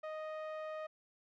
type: tone with low-pass filter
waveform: sawtooth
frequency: 622.3 Hz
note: D#5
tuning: in tune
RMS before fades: -43 dBFS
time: 0.03-0.87 s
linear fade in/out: 10 ms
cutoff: 1700 Hz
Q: 0.73
effects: none